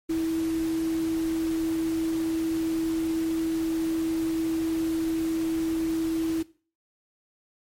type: tone in noise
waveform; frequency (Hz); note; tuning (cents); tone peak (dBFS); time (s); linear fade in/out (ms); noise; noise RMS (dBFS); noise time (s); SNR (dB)
sine; 324.8; E4; -26; -23; 0.09-6.43; 10; pink; -41; 0.09-6.43; +15
effects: noise-tail reverb RT60 0.4 s tail -19 dB re dry + MP3 64 kbps